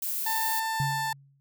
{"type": "noise", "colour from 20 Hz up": "violet", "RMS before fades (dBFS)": -31, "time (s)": [0.02, 0.6], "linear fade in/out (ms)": 5}
{"type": "tone with pitch glide", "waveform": "30% pulse", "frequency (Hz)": [893, 886.8], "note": ["A5", "A5"], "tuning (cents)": [25, 13], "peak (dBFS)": -25, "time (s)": [0.26, 1.13], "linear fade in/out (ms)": 5, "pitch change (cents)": -12, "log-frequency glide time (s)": [0.51, 0.93]}
{"type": "tone with exponential decay", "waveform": "sine", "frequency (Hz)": 138.59, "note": "C#3", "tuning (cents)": 0, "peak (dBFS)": -24, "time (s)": [0.8, 1.4], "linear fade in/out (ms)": 0, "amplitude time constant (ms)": 130}
{"effects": []}